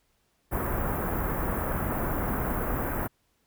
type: band-stop noise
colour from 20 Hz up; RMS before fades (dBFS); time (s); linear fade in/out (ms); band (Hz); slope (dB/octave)
pink; -29; 0.51-3.08; 20; 1600 to 14000; 24
effects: pink hiss -71 dBFS RMS until 3.46 s

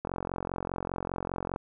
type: click train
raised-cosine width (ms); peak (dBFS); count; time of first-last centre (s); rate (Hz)
1; -18; 69; 0.05-1.561; 45
effects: none

